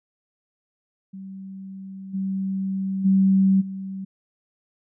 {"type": "tone with level steps", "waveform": "sine", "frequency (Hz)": 192.3, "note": "G3", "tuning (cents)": -33, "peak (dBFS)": [-34, -23, -14, -29], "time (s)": [1.13, 4.05], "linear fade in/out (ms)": 10, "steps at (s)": [2.13, 3.04, 3.6], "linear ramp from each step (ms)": 20, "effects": []}